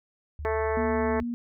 sine tone with pitch glide, 74.8 to 74.2 Hz, D2 to D2, +32 to +18 cents, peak -33 dBFS, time 0.39-1.23 s, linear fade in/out 0 ms, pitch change -14 cents, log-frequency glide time 0.49-0.88 s
harmonic tone, 220 Hz, A3, in tune, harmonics 2 / 3 / 4 / 5 / 6 / 7 / 8 / 9 / 10, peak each -27 / -32 / -33 / -36 / -41 / -42 / -38 / -42 / -45 dBFS, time 0.45-1.2 s, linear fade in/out 0 ms
sine tone, 237.9 Hz, A#3, 35 cents sharp, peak -28 dBFS, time 0.77-1.34 s, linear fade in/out 0 ms
effects none

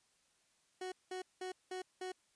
30% pulse tone bursts, 370 Hz, F#4, in tune, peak -38 dBFS, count 5, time 0.81-2.12 s, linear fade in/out 5 ms, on 110 ms, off 190 ms, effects white hiss -74 dBFS RMS until 2.35 s + resampled to 22050 Hz

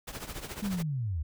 pink noise with tremolo, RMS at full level -37 dBFS, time 0.07-0.83 s, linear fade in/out 10 ms, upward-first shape triangle, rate 14 Hz, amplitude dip 80%
sine linear sweep, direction down, 210.9 to 69.3 Hz, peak -29 dBFS, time 0.62-1.23 s, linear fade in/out 10 ms
effects none

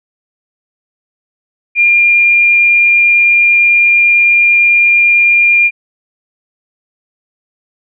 sine tone, 2403 Hz, D7, 39 cents sharp, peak -5 dBFS, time 1.75-5.71 s, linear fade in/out 50 ms, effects none

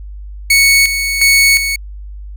sawtooth tone with tremolo, 2217 Hz, C#7, in tune, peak -3 dBFS, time 0.5-1.76 s, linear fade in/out 5 ms, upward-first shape square, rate 1.4 Hz, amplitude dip 60%, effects added 50 Hz sine -26 dBFS peak until 2.36 s

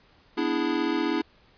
square chord, E dominant seventh, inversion second, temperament equal, 246.9 / 293.7 / 329.6 / 415.3 Hz, B3 / D4 / E4 / G#4, 0 / 0 / 0 / 0 cents, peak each -33 / -29 / -28 / -33 dBFS, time 0.37-1.22 s, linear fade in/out 10 ms, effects pink hiss -59 dBFS RMS until 1.57 s + resampled to 11025 Hz

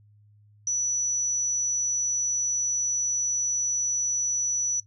sine tone, 5920 Hz, F#8, in tune, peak -23 dBFS, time 0.67-4.8 s, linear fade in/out 2 ms, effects noise-tail reverb RT60 0.1 s tail -18 dB re dry + added 104 Hz sine -54 dBFS peak until 4.86 s

